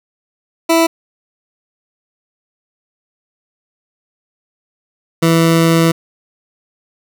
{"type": "tone pair in turn", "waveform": "20% pulse", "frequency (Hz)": [329.9, 164.95], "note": ["E4", "E3"], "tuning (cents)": [1, 1], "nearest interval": "octave", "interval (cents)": 1200, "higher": "first", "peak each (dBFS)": -4, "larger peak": "neither", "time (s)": [[0.69, 0.87], [5.22, 5.92]], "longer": "second", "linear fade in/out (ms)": 10, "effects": []}